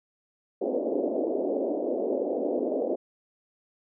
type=band-pass noise; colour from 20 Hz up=white; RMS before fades=-28 dBFS; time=0.61-2.96 s; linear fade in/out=10 ms; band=250 to 620 Hz; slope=48 dB/octave; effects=none